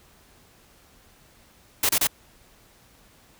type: noise bursts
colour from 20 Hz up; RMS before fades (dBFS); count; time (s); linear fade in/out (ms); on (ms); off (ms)
white; -21; 3; 1.83-2.072; 5; 62; 28
effects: pink hiss -56 dBFS RMS until 3.39 s